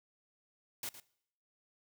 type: noise with echo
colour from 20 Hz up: white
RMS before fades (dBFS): -40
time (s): 0.83-0.89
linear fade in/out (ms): 2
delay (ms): 110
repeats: 1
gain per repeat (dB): -12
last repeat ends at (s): 1
effects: noise-tail reverb RT60 0.7 s tail -22 dB re dry